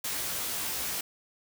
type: noise with comb filter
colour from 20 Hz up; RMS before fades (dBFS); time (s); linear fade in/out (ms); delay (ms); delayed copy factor
white; -33; 0.04-1.01; 5; 16; +0.85
effects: none